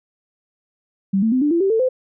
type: tone with pitch steps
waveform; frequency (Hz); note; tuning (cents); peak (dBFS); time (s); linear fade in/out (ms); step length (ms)
sine; 194.4 / 223.3 / 256.5 / 294.7 / 338.5 / 388.8 / 446.6 / 513; G3 / A3 / C4 / D4 / E4 / G4 / A4 / C5; -14 / +26 / -34 / +6 / +46 / -14 / +26 / -34; -14; 1.13-1.89; 10; 95
effects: none